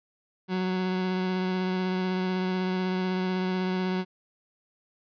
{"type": "tone with vibrato", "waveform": "30% pulse", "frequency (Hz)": 185, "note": "F#3", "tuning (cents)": 0, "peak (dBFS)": -23, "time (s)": [0.48, 4.05], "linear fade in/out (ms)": 50, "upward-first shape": "triangle", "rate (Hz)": 16, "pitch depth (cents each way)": 17, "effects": ["resampled to 11025 Hz"]}